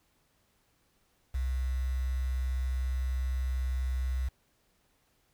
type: tone with quantisation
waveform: sine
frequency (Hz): 64.1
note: C2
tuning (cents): -35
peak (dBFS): -28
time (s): 1.34-4.29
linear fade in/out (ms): 10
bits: 8
effects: pink hiss -71 dBFS RMS until 5.33 s